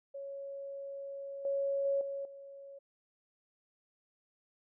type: tone with level steps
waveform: sine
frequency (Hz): 554.4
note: C#5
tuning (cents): 0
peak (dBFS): -40 / -30 / -28 / -36 / -47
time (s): 0.14-2.79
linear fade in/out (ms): 10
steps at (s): 1.45 / 1.85 / 2.01 / 2.25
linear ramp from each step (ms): 2
effects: none